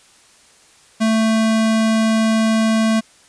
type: tone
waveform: square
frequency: 221.6 Hz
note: A3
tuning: 13 cents sharp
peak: -14 dBFS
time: 1-3.01 s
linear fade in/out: 20 ms
effects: white hiss -50 dBFS RMS until 3.28 s + resampled to 22050 Hz